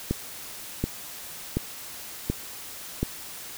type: click train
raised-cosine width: 3 ms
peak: -11 dBFS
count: 5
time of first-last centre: 0.11-3.03 s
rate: 1.37 Hz
effects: white hiss -40 dBFS RMS until 3.57 s